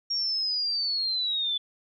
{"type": "linear sweep", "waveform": "sine", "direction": "down", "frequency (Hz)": [5588, 3457], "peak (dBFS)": -25, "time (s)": [0.1, 1.58], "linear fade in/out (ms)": 10, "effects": []}